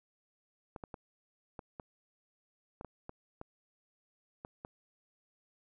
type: clicks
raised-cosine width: 1 ms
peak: -29 dBFS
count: 11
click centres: 0.762 / 0.838 / 0.942 / 1.592 / 1.798 / 2.811 / 2.847 / 3.094 / 3.414 / 4.449 / 4.649 s
effects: none